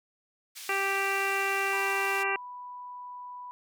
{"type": "band-pass noise", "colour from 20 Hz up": "pink", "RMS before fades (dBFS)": -43, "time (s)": [0.55, 2.24], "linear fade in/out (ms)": 20, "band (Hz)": [2900, 15000], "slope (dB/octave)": 12}
{"type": "harmonic tone", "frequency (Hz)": 392, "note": "G4", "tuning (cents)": 0, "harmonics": [1, 2, 3, 4, 5, 6, 7], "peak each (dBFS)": [-34, -34, -34, -34, -34, -34, -34], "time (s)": [0.69, 2.36], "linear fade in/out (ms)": 2}
{"type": "tone", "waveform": "sine", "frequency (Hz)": 987.8, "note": "B5", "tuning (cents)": 0, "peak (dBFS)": -39, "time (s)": [1.73, 3.51], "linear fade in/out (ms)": 0}
{"effects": []}